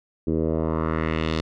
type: tone with low-pass filter sweep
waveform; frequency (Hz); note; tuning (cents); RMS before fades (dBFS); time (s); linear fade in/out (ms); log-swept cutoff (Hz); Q
10% pulse; 79.7; D#2; +42; -24; 0.27-1.41; 5; 340 to 4500; 1.9
effects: none